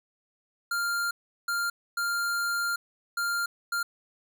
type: tone bursts at uneven times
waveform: square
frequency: 1396.9 Hz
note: F6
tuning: in tune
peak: -27 dBFS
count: 5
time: 0.71-1.11 / 1.48-1.7 / 1.97-2.76 / 3.17-3.46 / 3.72-3.83 s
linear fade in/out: 5 ms
effects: none